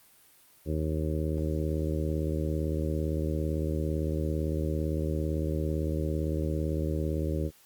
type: harmonic tone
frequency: 77.78 Hz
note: D#2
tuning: in tune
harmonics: 1 / 2 / 3 / 4 / 5 / 6 / 7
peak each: -30 / -33 / -39 / -35 / -37 / -40 / -39 dBFS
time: 0.65-7.51 s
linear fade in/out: 50 ms
effects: white hiss -59 dBFS RMS until 7.65 s + Opus 32 kbps